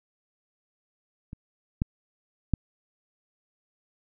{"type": "clicks", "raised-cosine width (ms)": 5, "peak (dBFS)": [-26, -12, -10], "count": 3, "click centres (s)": [1.331, 1.819, 2.537], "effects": []}